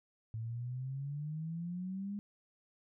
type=exponential sweep; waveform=sine; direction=up; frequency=110 to 206.6 Hz; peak=-37 dBFS; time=0.34-2.19 s; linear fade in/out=0 ms; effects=none